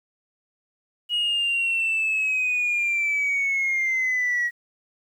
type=linear sweep; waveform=sine; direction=down; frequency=2899 to 1906 Hz; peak=-19 dBFS; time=1.09-4.51 s; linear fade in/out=50 ms; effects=tanh soft clip ceiling -18 dBFS + 9-bit